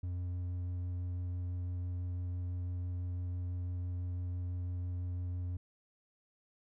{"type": "tone with hard clipping", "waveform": "sine", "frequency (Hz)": 89.4, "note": "F2", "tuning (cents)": 41, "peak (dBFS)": -36, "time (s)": [0.03, 5.57], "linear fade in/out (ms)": 5, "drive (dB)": 3, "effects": []}